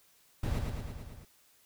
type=noise with echo; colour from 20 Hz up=brown; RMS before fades=-32 dBFS; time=0.43-0.59 s; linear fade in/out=5 ms; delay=110 ms; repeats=6; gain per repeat=-3 dB; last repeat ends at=1.25 s; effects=white hiss -65 dBFS RMS until 1.65 s